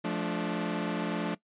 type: chord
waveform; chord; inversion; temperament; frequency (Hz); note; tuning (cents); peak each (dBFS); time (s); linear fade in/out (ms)
sawtooth; D minor; first; equal with one note detuned; 174.61 / 216.3 / 293.7; F3 / A3 / D4; 0 / -29 / 0; -30; 0.04-1.35; 10
effects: noise-tail reverb RT60 0.1 s tail -19 dB re dry + resampled to 8000 Hz